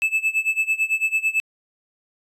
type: tone with tremolo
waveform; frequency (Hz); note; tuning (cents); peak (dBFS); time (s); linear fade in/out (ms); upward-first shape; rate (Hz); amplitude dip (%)
triangle; 2619; E7; -12; -14; 0.02-1.4; 0; sine; 9; 90
effects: resampled to 32000 Hz